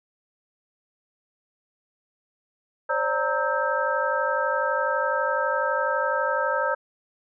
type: tone cluster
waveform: sine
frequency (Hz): 530 / 582 / 925 / 1298 / 1577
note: C5 / D5 / A#5 / E6 / G6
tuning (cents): +22 / -16 / -14 / -27 / +10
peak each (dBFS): -28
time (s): 2.89-6.75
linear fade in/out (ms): 10
effects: none